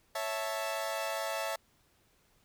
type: chord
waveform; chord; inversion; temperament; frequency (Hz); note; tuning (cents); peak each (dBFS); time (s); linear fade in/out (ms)
sawtooth; A major; first; equal; 554.4 / 659.3 / 880; C#5 / E5 / A5; 0 / 0 / 0; -35 / -32 / -35; 0.15-1.56; 5
effects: pink hiss -69 dBFS RMS until 2.44 s